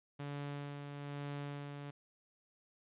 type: tone with tremolo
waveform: sawtooth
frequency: 143.4 Hz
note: D3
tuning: 41 cents flat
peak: -36 dBFS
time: 0.19-1.91 s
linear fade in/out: 10 ms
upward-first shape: sine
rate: 1.1 Hz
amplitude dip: 40%
effects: resampled to 8000 Hz + 12-bit